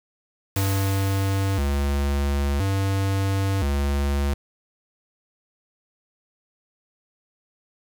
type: noise with exponential decay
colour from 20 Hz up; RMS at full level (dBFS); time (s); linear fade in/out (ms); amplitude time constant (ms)
white; -31; 0.56-3; 0; 530
type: tone with vibrato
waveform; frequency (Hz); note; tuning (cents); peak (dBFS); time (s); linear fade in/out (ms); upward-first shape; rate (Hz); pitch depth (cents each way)
square; 82.9; E2; +10; -21; 0.56-4.34; 5; square; 0.49; 280
effects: none